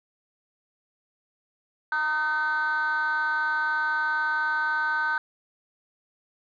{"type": "tone cluster", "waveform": "sine", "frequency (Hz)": [921, 1245, 1526], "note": ["A#5", "D#6", "G6"], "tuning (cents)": [-21, 1, -47], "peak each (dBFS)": [-28, -30, -23], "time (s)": [1.92, 5.18], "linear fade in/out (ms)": 2, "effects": ["tanh soft clip ceiling -19 dBFS"]}